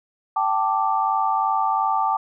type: chord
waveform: sine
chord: G suspended second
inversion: none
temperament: equal with one note detuned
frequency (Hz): 777.2 / 880 / 1174.7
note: G5 / A5 / D6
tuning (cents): -15 / 0 / 0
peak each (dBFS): -23 / -22 / -23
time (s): 0.36-2.17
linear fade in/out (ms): 5
effects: none